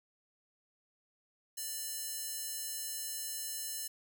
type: tone with high-pass filter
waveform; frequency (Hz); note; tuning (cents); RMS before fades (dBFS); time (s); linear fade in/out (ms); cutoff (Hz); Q
square; 590; D5; +8; -40; 1.57-3.88; 10; 7200; 0.73
effects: none